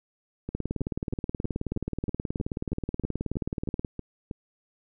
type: two click trains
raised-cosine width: 3 ms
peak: -20 / -16 dBFS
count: 13 / 63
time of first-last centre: 0.49-4.312 / 0.55-3.848 s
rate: 3.14 / 18.8 Hz
effects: none